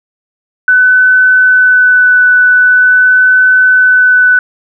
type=tone with vibrato; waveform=sine; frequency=1500 Hz; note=F#6; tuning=23 cents sharp; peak=-3 dBFS; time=0.68-4.39 s; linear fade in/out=2 ms; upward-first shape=sine; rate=0.44 Hz; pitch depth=10 cents each way; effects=none